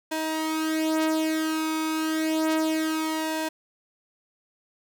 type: tone with flanger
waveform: sawtooth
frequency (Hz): 316.1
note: D#4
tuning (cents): +27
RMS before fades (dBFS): -26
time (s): 0.11-3.49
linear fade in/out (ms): 10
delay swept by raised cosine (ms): 2 to 4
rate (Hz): 0.3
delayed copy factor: +0.7
effects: none